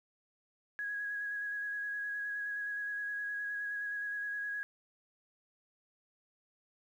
sine tone with vibrato, 1661.2 Hz, G#6, in tune, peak -35 dBFS, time 0.79-4.63 s, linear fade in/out 0 ms, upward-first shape square, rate 9.6 Hz, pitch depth 13 cents each way, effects 11-bit

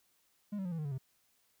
triangle tone with pitch steps, 206.4 / 191.47 / 177.62 / 164.77 / 152.85 / 141.79 / 131.53 Hz, G#3 / G3 / F3 / E3 / D#3 / C#3 / C3, -10 / -40 / +30 / 0 / -30 / +40 / +9 cents, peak -33 dBFS, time 0.52-0.982 s, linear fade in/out 10 ms, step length 66 ms, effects white hiss -73 dBFS RMS until 1.6 s

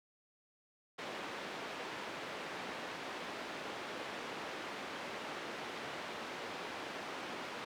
pink band-pass noise, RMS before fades -44 dBFS, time 0.98-7.65 s, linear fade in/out 10 ms, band 320 to 3200 Hz, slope 12 dB/octave, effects none

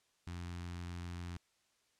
sawtooth tone with notch filter, 87.31 Hz, F2, in tune, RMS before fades -44 dBFS, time 0.27-1.37 s, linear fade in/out 0 ms, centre 530 Hz, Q 0.86, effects white hiss -75 dBFS RMS until 1.99 s + low-pass 8000 Hz 12 dB/octave

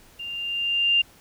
sine tone with level ramp, 2794 Hz, F7, in tune, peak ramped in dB -32 to -15 dBFS, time 0.19-1.02 s, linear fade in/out 10 ms, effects pink hiss -53 dBFS RMS until 1.2 s

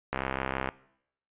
click train, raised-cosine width 0.5 ms, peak -14 dBFS, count 38, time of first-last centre 0.13-0.689 s, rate 66.2 Hz, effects noise-tail reverb RT60 0.7 s tail -20 dB re dry + resampled to 8000 Hz

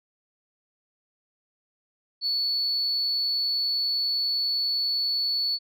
sine tone, 4435 Hz, C#8, in tune, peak -22 dBFS, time 2.21-5.59 s, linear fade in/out 50 ms, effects tanh soft clip ceiling -19 dBFS

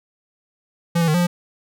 square tone with pitch steps, 170.2 / 166.7 / 153.8 / 176.2 / 175.2 Hz, F3 / E3 / D#3 / F3 / F3, -44 / +20 / -20 / +16 / +6 cents, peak -16 dBFS, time 0.95-1.27 s, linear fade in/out 10 ms, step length 64 ms, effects none

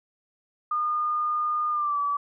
sine tone with pitch glide, 1218 to 1149.6 Hz, D#6 to D6, -37 to -37 cents, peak -23 dBFS, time 0.71-2.17 s, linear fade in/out 5 ms, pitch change -100 cents, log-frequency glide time 1.7-1.99 s, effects none

